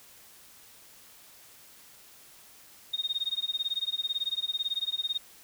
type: tone with tremolo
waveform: sine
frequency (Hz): 3704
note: A#7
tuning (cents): -12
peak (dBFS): -25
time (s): 2.93-5.18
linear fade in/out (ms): 10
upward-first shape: sine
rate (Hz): 18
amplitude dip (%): 100
effects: white hiss -54 dBFS RMS until 5.43 s